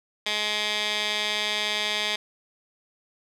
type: tone with band-pass filter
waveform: 15% pulse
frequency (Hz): 210.7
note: G#3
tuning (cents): +25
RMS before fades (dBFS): -27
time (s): 0.26-2.16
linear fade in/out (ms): 5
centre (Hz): 3300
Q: 2.1
effects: none